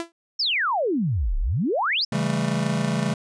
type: tone with exponential decay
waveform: sawtooth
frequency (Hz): 336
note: E4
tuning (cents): +33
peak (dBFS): -20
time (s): 0-0.12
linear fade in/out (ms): 0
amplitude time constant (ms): 24
type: exponential two-way sweep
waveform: sine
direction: down then up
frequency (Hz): 5588 to 30.2 to 5588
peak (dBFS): -20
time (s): 0.39-2.05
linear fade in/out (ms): 10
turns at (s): 1.38
type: chord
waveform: square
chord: A dominant seventh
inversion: first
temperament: just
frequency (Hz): 137.5 / 165 / 198 / 220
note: C#3 / E3 / G3 / A3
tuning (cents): -14 / +2 / +18 / 0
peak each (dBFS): -28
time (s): 2.12-3.14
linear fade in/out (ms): 5
effects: resampled to 22050 Hz